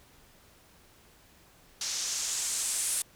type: noise with low-pass filter sweep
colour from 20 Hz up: blue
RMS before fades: -32 dBFS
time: 1.81-3.02 s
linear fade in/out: 2 ms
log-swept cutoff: 5600 to 9500 Hz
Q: 2.4
effects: pink hiss -59 dBFS RMS until 3.15 s